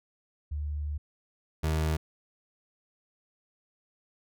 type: tone pair in turn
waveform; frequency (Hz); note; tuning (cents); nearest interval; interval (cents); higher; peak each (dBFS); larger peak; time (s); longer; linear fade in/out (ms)
sine / 30% pulse; 74 / 78.4; D2 / D#2; +14 / +14; minor second; 100; second; -30 / -23; second; 0.51-0.98 / 1.63-1.97; first; 10
effects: none